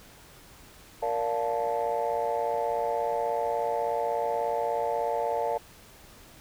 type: chord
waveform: sine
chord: Bb major seventh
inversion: none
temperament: just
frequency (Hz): 466.2 / 582.7 / 699.2 / 874.1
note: Bb4 / D5 / F5 / A5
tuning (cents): 0 / -14 / +2 / -12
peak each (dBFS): -30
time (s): 1.02-5.58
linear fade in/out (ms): 10
effects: tanh soft clip ceiling -19 dBFS + pink hiss -52 dBFS RMS until 6.4 s